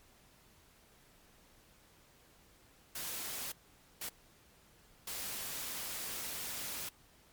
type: noise bursts at uneven times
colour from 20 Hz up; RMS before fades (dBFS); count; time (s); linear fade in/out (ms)
white; -41; 3; 2.95-3.52 / 4.01-4.09 / 5.07-6.89; 5
effects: pink hiss -64 dBFS RMS until 7.32 s + MP3 96 kbps